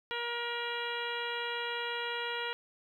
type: harmonic tone with a mistuned harmonic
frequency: 474.3 Hz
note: A#4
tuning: 30 cents sharp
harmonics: 1 / 2 / 3 / 4 / 5 / 6 / 7 / 8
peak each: -40 / -40 / -40 / -41 / -44 / -42 / -43 / -49 dBFS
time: 0.11-2.53 s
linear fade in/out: 0 ms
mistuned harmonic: 8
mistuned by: +69 cents
effects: 11-bit